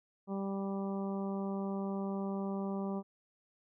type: harmonic tone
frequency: 196 Hz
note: G3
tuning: in tune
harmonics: 1 / 2 / 3 / 4 / 5 / 6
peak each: -35 / -41 / -45 / -47 / -49 / -51 dBFS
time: 0.27-3.03 s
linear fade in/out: 50 ms
effects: none

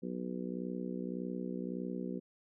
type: harmonic tone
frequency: 61.74 Hz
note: B1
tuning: in tune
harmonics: 3 / 4 / 5 / 6 / 7 / 8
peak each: -40 / -41 / -46 / -44 / -51 / -47 dBFS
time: 0.02-2.2 s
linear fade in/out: 20 ms
effects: none

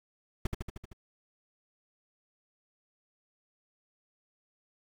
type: noise with echo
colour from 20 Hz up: brown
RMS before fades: -29 dBFS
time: 0.45-0.47 s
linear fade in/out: 5 ms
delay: 77 ms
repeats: 6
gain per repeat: -3 dB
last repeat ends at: 0.932 s
effects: none

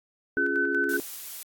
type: chord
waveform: sine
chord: Db major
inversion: none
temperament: equal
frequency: 277.2 / 349.2 / 415.3 Hz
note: Db4 / F4 / Ab4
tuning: 0 / 0 / 0 cents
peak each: -31 dBFS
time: 0.37-1 s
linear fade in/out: 0 ms
type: tone with tremolo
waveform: sine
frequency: 1514 Hz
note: F#6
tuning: 39 cents sharp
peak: -23 dBFS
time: 0.37-0.97 s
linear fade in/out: 5 ms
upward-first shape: square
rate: 5.3 Hz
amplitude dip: 40%
type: noise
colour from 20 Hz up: blue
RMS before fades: -38 dBFS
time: 0.89-1.43 s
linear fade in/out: 2 ms
effects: AAC 64 kbps

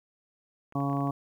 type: clicks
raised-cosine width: 0.5 ms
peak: -36 dBFS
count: 7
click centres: 0.724 / 0.804 / 0.898 / 0.93 / 0.97 / 1.006 / 1.073 s
type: harmonic tone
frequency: 139.9 Hz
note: C#3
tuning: 16 cents sharp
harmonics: 1 / 2 / 3 / 4 / 5 / 6 / 7 / 8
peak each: -30 / -30 / -42 / -42 / -35 / -42 / -42 / -36 dBFS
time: 0.75-1.11 s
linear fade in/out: 5 ms
effects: 10-bit

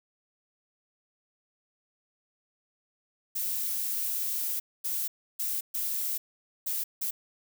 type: noise bursts at uneven times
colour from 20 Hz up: violet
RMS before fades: -31 dBFS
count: 6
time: 3.35-4.6 / 4.84-5.08 / 5.39-5.61 / 5.74-6.18 / 6.66-6.84 / 7.01-7.11 s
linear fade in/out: 10 ms
effects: none

